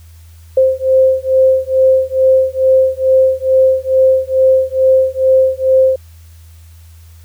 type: beating tone pair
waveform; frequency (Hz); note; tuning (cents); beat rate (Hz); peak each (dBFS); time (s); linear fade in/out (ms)
sine; 523 / 525.3; C5 / C5; -1 / +7; 2.3; -11; 0.57-5.96; 5
effects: added 82 Hz sine -36 dBFS peak until 7.24 s + white hiss -50 dBFS RMS until 7.24 s